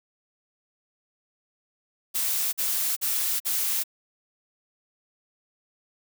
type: noise bursts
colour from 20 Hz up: blue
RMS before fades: -26 dBFS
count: 4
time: 2.14-3.838 s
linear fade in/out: 20 ms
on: 390 ms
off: 46 ms
effects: none